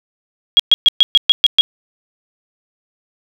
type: tone bursts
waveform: sine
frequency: 3294 Hz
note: G#7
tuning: 15 cents flat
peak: -4 dBFS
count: 8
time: 0.57-1.61 s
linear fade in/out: 0 ms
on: 25 ms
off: 120 ms
effects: none